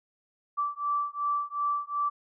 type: beating tone pair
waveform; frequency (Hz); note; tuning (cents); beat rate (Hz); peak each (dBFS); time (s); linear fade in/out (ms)
sine; 1162 / 1164.7; D6 / D6; -19 / -15; 2.7; -30; 0.57-2.1; 20
effects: none